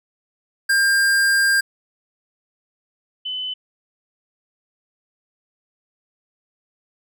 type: tone pair in turn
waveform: square / sine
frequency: 1600 / 3020 Hz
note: G6 / F#7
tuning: +35 / +35 cents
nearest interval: major seventh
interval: 1100 cents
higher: second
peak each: -15 / -24 dBFS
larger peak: first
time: 0.69-1.61 / 3.25-3.54 s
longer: first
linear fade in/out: 10 ms
effects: none